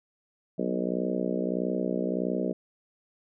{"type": "harmonic tone with a mistuned harmonic", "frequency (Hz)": 61.6, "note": "B1", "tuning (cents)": -4, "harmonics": [3, 4, 5, 6, 7, 8, 9, 10], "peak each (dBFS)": [-32, -33, -34, -35, -35, -36, -37, -37], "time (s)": [0.58, 2.53], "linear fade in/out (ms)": 10, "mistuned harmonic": 3, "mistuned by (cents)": 28, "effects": []}